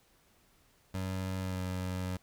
25% pulse tone with pitch glide, 94 to 92.01 Hz, F#2 to F#2, +28 to -9 cents, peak -30 dBFS, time 0.94-2.17 s, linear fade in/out 5 ms, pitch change -37 cents, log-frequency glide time 1.41-1.62 s, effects pink hiss -67 dBFS RMS until 2.22 s

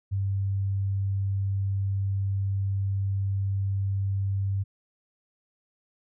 sine tone, 98 Hz, G2, in tune, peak -24 dBFS, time 0.11-4.64 s, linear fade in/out 20 ms, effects none

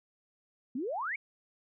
sine exponential sweep, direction up, 230.5 to 2325 Hz, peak -32 dBFS, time 0.75-1.16 s, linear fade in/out 5 ms, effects none

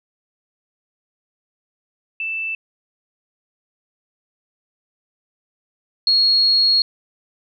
sine tone pair in turn, 2649 / 4305 Hz, E7 / C8, +8 / +49 cents, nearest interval minor sixth, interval 841 cents, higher second, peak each -22 / -12 dBFS, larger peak second, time 2.2-2.55 / 6.07-6.82 s, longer second, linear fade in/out 2 ms, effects none

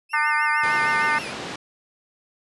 35% pulse tone with vibrato, 2554 Hz, D#7, 45 cents sharp, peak -32 dBFS, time 0.09-1.34 s, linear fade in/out 50 ms, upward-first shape triangle, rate 6.5 Hz, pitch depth 150 cents each way
harmonic tone, 300 Hz, D4, 37 cents sharp, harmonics 3 / 4 / 5 / 6 / 7, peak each -25 / -25 / -25 / -25 / -25 dBFS, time 0.13-1.19 s, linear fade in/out 10 ms
pink band-pass noise, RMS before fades -33 dBFS, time 0.63-1.56 s, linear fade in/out 5 ms, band 190 to 4600 Hz, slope 12 dB/octave
effects resampled to 24000 Hz

